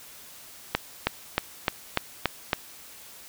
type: accelerating click train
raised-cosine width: 0.3 ms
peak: -5 dBFS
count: 7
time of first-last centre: 0.75-2.532 s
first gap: 320 ms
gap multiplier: 0.97
effects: white hiss -47 dBFS RMS until 3.28 s